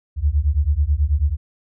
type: beating tone pair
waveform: sine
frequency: 68.8 / 78 Hz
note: C#2 / D#2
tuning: -12 / +5 cents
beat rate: 9.2 Hz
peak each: -18 dBFS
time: 0.16-1.37 s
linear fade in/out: 50 ms
effects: none